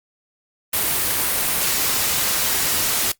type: noise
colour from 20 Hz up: white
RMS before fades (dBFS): -20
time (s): 0.73-3.12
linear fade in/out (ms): 5
effects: noise-tail reverb RT60 0.1 s tail -19 dB re dry + Opus 32 kbps